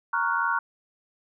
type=chord; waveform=sine; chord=Gb major seventh; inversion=first; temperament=equal; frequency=932.3 / 1108.7 / 1396.9 / 1480 Hz; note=Bb5 / Db6 / F6 / Gb6; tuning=0 / 0 / 0 / 0 cents; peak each=-28 dBFS; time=0.13-0.59 s; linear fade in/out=5 ms; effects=none